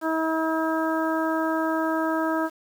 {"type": "harmonic tone", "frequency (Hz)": 320.7, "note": "E4", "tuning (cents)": -48, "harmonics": [1, 2, 3, 4, 5], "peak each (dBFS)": [-25, -28, -30, -31, -32], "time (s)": [0.01, 2.5], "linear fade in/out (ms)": 50, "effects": ["8-bit"]}